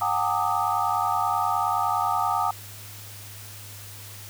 sine tone cluster, 726 / 805 / 902 / 1191 / 1261 Hz, F#5 / G5 / A5 / D6 / D#6, -33 / +46 / +43 / +24 / +23 cents, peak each -28 dBFS, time 0.01-2.51 s, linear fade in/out 5 ms, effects added 102 Hz sine -43 dBFS peak until 4.29 s + white hiss -43 dBFS RMS until 4.29 s

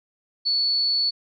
sine tone, 4435 Hz, C#8, in tune, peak -19 dBFS, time 0.45-1.11 s, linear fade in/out 20 ms, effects none

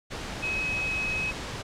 sine tone in noise, 2550 Hz, D#7, 42 cents sharp, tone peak -27 dBFS, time 0.42-1.32 s, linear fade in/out 20 ms, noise pink, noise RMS -35 dBFS, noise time 0.1-1.63 s, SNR +5 dB, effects low-pass 6000 Hz 12 dB/octave

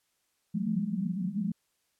white band-pass noise, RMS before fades -31 dBFS, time 0.54-1.52 s, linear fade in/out 5 ms, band 170 to 220 Hz, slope 96 dB/octave, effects white hiss -75 dBFS RMS until 1.99 s + low-pass 12000 Hz 12 dB/octave

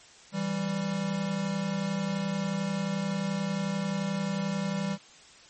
square tone pair together, 164.64 / 196 Hz, E3 / G3, -2 / 0 cents, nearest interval minor third, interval 302 cents, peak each -34 / -30 dBFS, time 0.32-4.98 s, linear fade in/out 50 ms, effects white hiss -53 dBFS RMS until 5.49 s + MP3 32 kbps

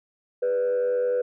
sine tone with frequency modulation, 493.9 Hz, B4, in tune, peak -19 dBFS, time 0.42-1.22 s, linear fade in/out 10 ms, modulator 92.8 Hz, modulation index 0.39, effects tanh soft clip ceiling -19 dBFS

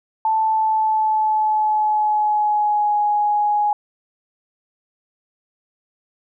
sine tone with pitch glide, 880 to 833.5 Hz, A5 to G#5, 0 to +6 cents, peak -15 dBFS, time 0.25-3.73 s, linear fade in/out 2 ms, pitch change -94 cents, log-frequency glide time 0.37-2.97 s, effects none

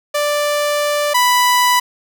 sawtooth tone pair in turn, 588 / 988.9 Hz, D5 / B5, +2 / +2 cents, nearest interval major sixth, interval 900 cents, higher second, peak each -11 / -7 dBFS, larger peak second, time 0.14-1.14 / 1.14-1.8 s, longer first, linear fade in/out 10 ms, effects none

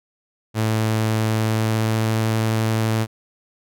sawtooth tone with pitch glide, 110 to 111.02 Hz, A2 to A2, 0 to +16 cents, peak -14 dBFS, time 0.54-3.07 s, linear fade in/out 50 ms, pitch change +16 cents, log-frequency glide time 1.34-2.16 s, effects none

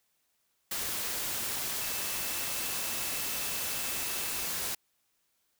sine tone in noise, 2637 Hz, E7, in tune, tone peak -45 dBFS, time 1.81-4.46 s, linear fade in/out 5 ms, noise white, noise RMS -34 dBFS, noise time 0.71-4.75 s, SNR -14 dB, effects white hiss -75 dBFS RMS until 5.59 s

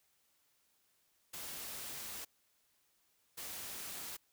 white noise bursts at uneven times, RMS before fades -45 dBFS, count 2, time 1.33-2.25 / 3.37-4.17 s, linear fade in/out 10 ms, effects white hiss -75 dBFS RMS until 4.32 s

